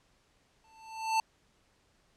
square tone with exponential growth, 888 Hz, A5, 16 cents sharp, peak -24 dBFS, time 0.64-1.2 s, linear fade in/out 2 ms, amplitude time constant 120 ms, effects pink hiss -69 dBFS RMS until 2.16 s + low-pass 8000 Hz 12 dB/octave

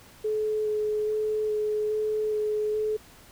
sine tone with vibrato, 427.2 Hz, G#4, 49 cents sharp, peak -24 dBFS, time 0.24-2.97 s, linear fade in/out 10 ms, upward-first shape square, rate 1.2 Hz, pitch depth 9 cents each way, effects pink hiss -52 dBFS RMS until 3.31 s

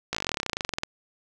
slowing click train, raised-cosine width 0.2 ms, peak -10 dBFS, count 24, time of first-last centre 0.13-0.834 s, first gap 17 ms, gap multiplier 1.05, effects none

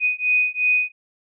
sine beating tone pair, 2489 / 2491.8 Hz, D#7 / D#7, 0 / +2 cents, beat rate 2.8 Hz, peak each -20 / -20 dBFS, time 0-0.92 s, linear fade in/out 50 ms, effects none

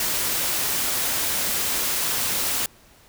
white noise, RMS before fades -24 dBFS, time 0-2.66 s, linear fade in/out 2 ms, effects pink hiss -53 dBFS RMS until 3.08 s

